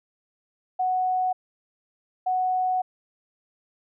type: tone bursts at uneven times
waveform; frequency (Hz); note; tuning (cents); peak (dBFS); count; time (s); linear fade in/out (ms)
sine; 740; F#5; 0; -21; 2; 0.79-1.33 / 2.26-2.82; 10
effects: none